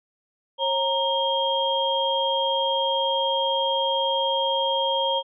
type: tone cluster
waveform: sine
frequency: 542 / 931 / 3222 Hz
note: C#5 / A#5 / G7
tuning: -39 / -2 / +47 cents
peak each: -25 dBFS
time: 0.58-5.23 s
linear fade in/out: 50 ms
effects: none